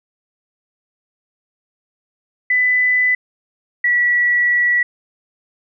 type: tone pair in turn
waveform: sine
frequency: 1998 / 1942.2 Hz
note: B6 / B6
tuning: +20 / -29 cents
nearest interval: unison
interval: 49 cents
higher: first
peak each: -12 dBFS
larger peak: neither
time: 2.5-3.15 / 3.84-4.83 s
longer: second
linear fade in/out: 5 ms
effects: none